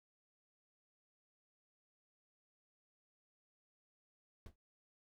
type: noise with exponential decay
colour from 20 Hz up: brown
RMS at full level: -45 dBFS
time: 4.46-4.56 s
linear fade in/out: 2 ms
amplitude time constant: 20 ms
effects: none